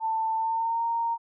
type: tone with pitch glide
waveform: sine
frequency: 890 to 926.2 Hz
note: A5 to A#5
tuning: +20 to -11 cents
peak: -24 dBFS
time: 0-1.18 s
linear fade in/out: 50 ms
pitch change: +69 cents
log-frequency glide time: 0.36-0.83 s
effects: none